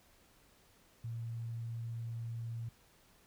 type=tone; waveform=sine; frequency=115.7 Hz; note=A#2; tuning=13 cents flat; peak=-38 dBFS; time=1.04-2.69 s; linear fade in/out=5 ms; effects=pink hiss -66 dBFS RMS until 3.26 s